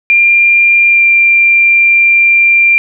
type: tone with pitch glide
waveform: sine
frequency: 2391 to 2376 Hz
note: D7 to D7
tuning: +30 to +20 cents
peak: -4 dBFS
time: 0.1-2.78 s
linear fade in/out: 0 ms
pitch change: -10 cents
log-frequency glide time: 0.89-1.02 s
effects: none